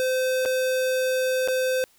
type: tone with dropouts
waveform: square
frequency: 515 Hz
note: C5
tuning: 28 cents flat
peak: -22 dBFS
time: 0-1.84 s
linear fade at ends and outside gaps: 0 ms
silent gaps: 0.452-0.458 / 1.476-1.484 s
effects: white hiss -60 dBFS RMS until 1.98 s